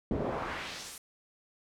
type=noise with band-pass filter sweep; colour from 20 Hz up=brown; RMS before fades=-36 dBFS; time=0.11-0.98 s; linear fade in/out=2 ms; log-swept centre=300 to 11000 Hz; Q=1.2; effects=none